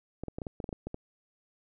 clicks, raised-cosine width 2 ms, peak -23 dBFS, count 11, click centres 0.236 / 0.283 / 0.385 / 0.418 / 0.468 / 0.602 / 0.642 / 0.691 / 0.728 / 0.87 / 0.944 s, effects none

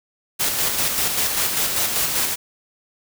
white noise with tremolo, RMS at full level -20 dBFS, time 0.39-2.36 s, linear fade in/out 20 ms, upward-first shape square, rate 5.1 Hz, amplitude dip 35%, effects none

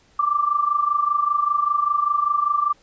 sine tone with amplitude modulation, 1174.7 Hz, D6, in tune, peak -14 dBFS, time 0.19-2.73 s, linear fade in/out 5 ms, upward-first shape sine, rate 25.1 Hz, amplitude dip 75%, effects pink hiss -57 dBFS RMS until 2.82 s + resampled to 16000 Hz

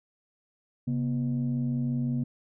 sine tone pair together, 135.26 / 241 Hz, C#3 / B3, -42 / -42 cents, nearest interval minor seventh, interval 1000 cents, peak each -27 dBFS, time 0.87-2.24 s, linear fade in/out 10 ms, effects tanh soft clip ceiling -21 dBFS

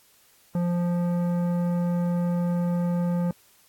sine tone with tanh clipping, 174.61 Hz, F3, in tune, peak -24 dBFS, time 0.55-3.31 s, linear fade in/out 2 ms, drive 13 dB, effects white hiss -59 dBFS RMS until 3.68 s + AAC 64 kbps

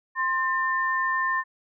sine tone pair together, 1050.7 / 1798 Hz, C6 / A6, +7 / +37 cents, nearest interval major sixth, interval 930 cents, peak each -25 / -25 dBFS, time 0.15-1.44 s, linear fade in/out 50 ms, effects none

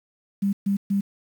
sine tone bursts, 198.8 Hz, G3, 25 cents sharp, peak -19 dBFS, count 3, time 0.42-1.01 s, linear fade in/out 10 ms, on 110 ms, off 130 ms, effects 8-bit

